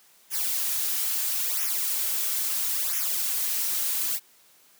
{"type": "noise with flanger", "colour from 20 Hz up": "blue", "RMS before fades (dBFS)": -27, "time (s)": [0.3, 4.2], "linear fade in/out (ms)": 50, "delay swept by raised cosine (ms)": [0.23, 5.53], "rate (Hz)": 0.75, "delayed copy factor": -0.75, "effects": ["white hiss -58 dBFS RMS until 4.79 s", "high-pass 150 Hz 12 dB/octave"]}